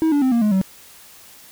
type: tone with pitch steps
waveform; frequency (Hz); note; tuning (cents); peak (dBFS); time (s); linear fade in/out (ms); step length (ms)
triangle; 320 / 288.4 / 259.9 / 234.3 / 211.1 / 190.27; D#4 / D4 / C4 / A#3 / G#3 / F#3; +49 / -31 / -11 / +9 / +29 / +49; -12; 0.02-0.614; 0; 99
effects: white hiss -45 dBFS RMS until 1.51 s